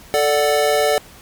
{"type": "chord", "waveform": "square", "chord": "D major", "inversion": "second", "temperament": "equal", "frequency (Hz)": [440, 587.3, 740], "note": ["A4", "D5", "F#5"], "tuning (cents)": [0, 0, 0], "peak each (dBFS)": [-19, -18, -21], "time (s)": [0.14, 0.98], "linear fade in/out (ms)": 0, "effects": ["pink hiss -43 dBFS RMS until 1.21 s", "MP3 96 kbps"]}